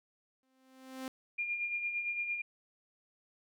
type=tone with exponential growth; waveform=sawtooth; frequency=261.6 Hz; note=C4; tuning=in tune; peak=-33 dBFS; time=0.43-1.08 s; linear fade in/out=1 ms; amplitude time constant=140 ms
type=tone with tremolo; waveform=sine; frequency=2409 Hz; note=D7; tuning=43 cents sharp; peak=-31 dBFS; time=1.38-2.42 s; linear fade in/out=10 ms; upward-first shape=sine; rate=8.8 Hz; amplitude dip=50%
effects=none